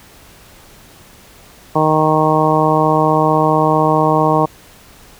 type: harmonic tone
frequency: 155.56 Hz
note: D#3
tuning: in tune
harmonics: 1 / 2 / 3 / 4 / 5 / 6 / 7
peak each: -18 / -18 / -18 / -18 / -18 / -18 / -18 dBFS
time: 1.75-4.46 s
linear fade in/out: 10 ms
effects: pink hiss -43 dBFS RMS until 5.19 s